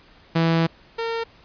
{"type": "tone pair in turn", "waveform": "sawtooth", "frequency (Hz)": [164.81, 457.9], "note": ["E3", "A#4"], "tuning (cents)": [0, -31], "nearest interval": "octave + tritone", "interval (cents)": 1769, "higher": "second", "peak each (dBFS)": [-13, -20], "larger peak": "first", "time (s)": [[0.35, 0.67], [0.98, 1.24]], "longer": "first", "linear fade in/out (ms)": 10, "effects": ["pink hiss -52 dBFS RMS until 1.44 s", "resampled to 11025 Hz"]}